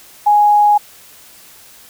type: tone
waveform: sine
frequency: 830.6 Hz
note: G#5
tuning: in tune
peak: -7 dBFS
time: 0.26-0.78 s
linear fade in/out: 10 ms
effects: white hiss -42 dBFS RMS until 1.89 s